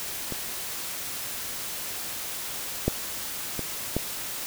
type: clicks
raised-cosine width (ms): 2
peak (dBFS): -19 / -8 / -17 / -11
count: 4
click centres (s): 0.323 / 2.88 / 3.593 / 3.966
effects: white hiss -34 dBFS RMS until 4.46 s